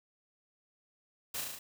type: noise with echo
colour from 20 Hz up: white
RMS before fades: -38 dBFS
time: 1.34-1.41 s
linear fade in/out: 5 ms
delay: 36 ms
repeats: 5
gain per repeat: -2 dB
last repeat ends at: 1.59 s
effects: none